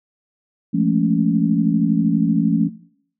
sine tone cluster, 171 / 210.4 / 223.1 / 279.3 Hz, F3 / G#3 / A3 / C#4, -36 / +23 / +24 / +13 cents, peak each -20 dBFS, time 0.73-2.69 s, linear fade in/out 20 ms, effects noise-tail reverb RT60 0.6 s tail -17 dB re dry

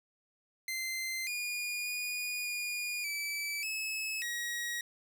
sawtooth tone with pitch steps, 2077 / 2437 / 2454 / 2437 / 2309 / 2590 / 1900 Hz, C7 / D#7 / D#7 / D#7 / D7 / E7 / A#6, -13 / -37 / -25 / -37 / -30 / -31 / +33 cents, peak -31 dBFS, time 0.68-4.81 s, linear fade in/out 2 ms, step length 590 ms, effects none

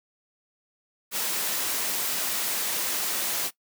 white noise, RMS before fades -28 dBFS, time 1.11-3.51 s, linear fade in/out 50 ms, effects noise-tail reverb RT60 0.1 s tail -19 dB re dry + high-pass 200 Hz 12 dB/octave

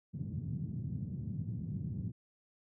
white band-pass noise, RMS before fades -39 dBFS, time 0.13-2.12 s, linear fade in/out 20 ms, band 100 to 170 Hz, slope 24 dB/octave, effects none

